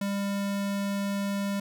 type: tone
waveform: square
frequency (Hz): 199.7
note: G3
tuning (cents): +32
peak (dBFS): -28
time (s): 0.01-1.6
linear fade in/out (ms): 5
effects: none